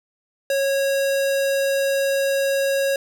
square tone, 549 Hz, C#5, 17 cents flat, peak -19 dBFS, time 0.5-2.96 s, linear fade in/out 2 ms, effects none

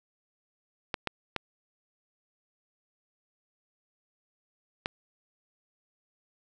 clicks, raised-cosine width 0.3 ms, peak -13 dBFS, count 4, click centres 0.942 / 1.073 / 1.363 / 4.859 s, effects none

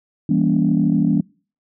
sine chord, E diminished seventh, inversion none, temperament just, 164.81 / 197.78 / 237.3 / 284.8 Hz, E3 / G3 / Bb3 / Db4, 0 / +16 / +31 / +47 cents, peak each -19 dBFS, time 0.29-1.21 s, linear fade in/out 5 ms, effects noise-tail reverb RT60 0.4 s tail -25 dB re dry + tanh soft clip ceiling -5 dBFS

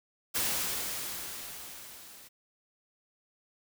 white noise with level ramp, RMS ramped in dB -29 to -52 dBFS, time 0.34-2.29 s, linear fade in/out 20 ms, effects none

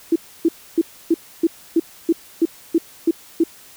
sine tone bursts, 331 Hz, E4, 7 cents sharp, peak -11 dBFS, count 11, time 0.12-3.438 s, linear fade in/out 5 ms, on 38 ms, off 290 ms, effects white hiss -45 dBFS RMS until 3.76 s

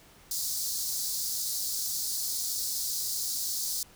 pink high-pass noise, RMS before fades -32 dBFS, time 0.31-3.83 s, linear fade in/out 2 ms, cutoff 4300 Hz, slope 48 dB/octave, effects pink hiss -56 dBFS RMS until 3.95 s

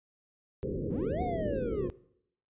white low-pass noise, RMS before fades -34 dBFS, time 0.63-1.9 s, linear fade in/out 0 ms, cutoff 520 Hz, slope 96 dB/octave
triangle linear two-way sweep, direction up then down, 99.8 to 746 to 339.1 Hz, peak -31 dBFS, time 0.89-1.89 s, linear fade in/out 20 ms, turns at 1.22 s
effects noise-tail reverb RT60 0.7 s tail -19 dB re dry + resampled to 8000 Hz

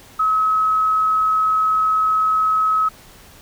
sine tone, 1282 Hz, E6, 49 cents flat, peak -14 dBFS, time 0.19-2.89 s, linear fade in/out 10 ms, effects pink hiss -45 dBFS RMS until 3.41 s

